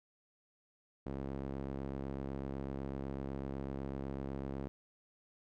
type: tone with band-pass filter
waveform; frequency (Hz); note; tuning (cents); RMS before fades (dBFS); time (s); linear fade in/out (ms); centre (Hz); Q
sawtooth; 68; C#2; -33; -41; 1.06-4.68; 0; 320; 0.79
effects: none